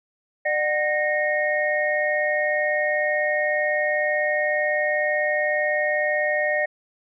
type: tone cluster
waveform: sine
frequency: 600 / 742 / 1855 / 2169 Hz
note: D5 / F#5 / A#6 / C#7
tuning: +37 / +5 / -9 / -38 cents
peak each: -23 / -30 / -23 / -31 dBFS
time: 0.45-6.66 s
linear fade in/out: 10 ms
effects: none